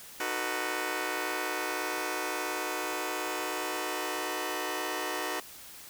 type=chord; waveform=10% pulse; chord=B dominant seventh; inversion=first; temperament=just; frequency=308.7 / 370.4 / 444.5 / 493.9 Hz; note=D#4 / F#4 / A4 / B4; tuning=-14 / +2 / +18 / 0 cents; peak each=-29 / -27 / -31 / -29 dBFS; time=0.2-5.4 s; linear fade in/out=2 ms; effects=white hiss -48 dBFS RMS until 5.89 s